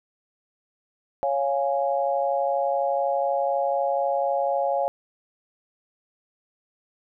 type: chord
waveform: sine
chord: Db major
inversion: none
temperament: equal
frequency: 554.4 / 698.5 / 830.6 Hz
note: Db5 / F5 / Ab5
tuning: 0 / 0 / 0 cents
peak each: -24 / -26 / -27 dBFS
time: 1.23-4.88 s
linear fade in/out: 0 ms
effects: none